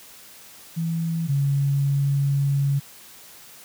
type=tone pair in turn; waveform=sine; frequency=164.81 / 139.76 Hz; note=E3 / C#3; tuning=0 / +15 cents; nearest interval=minor third; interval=285 cents; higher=first; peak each=-22 / -18 dBFS; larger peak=second; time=0.76-1.28 / 1.28-2.8 s; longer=second; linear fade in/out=20 ms; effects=white hiss -46 dBFS RMS until 3.64 s + high-pass 60 Hz 12 dB/octave